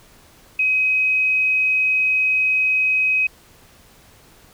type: tone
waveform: sine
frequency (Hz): 2530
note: D#7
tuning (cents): +28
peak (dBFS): -15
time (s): 0.59-3.27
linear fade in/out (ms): 5
effects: pink hiss -50 dBFS RMS until 4.53 s